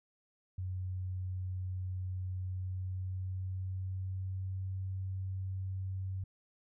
sine tone with pitch glide, 92.5 to 94.77 Hz, F#2 to F#2, 0 to +42 cents, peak -35 dBFS, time 0.58-6.24 s, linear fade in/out 5 ms, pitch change +42 cents, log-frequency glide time 2.37-4.74 s, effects none

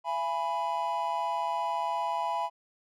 triangle chord, E major, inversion none, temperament equal with one note detuned, 676.2 / 830.6 / 987.8 Hz, E5 / G#5 / B5, +44 / 0 / 0 cents, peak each -33 / -31 / -29 dBFS, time 0.04-2.5 s, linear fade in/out 50 ms, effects none

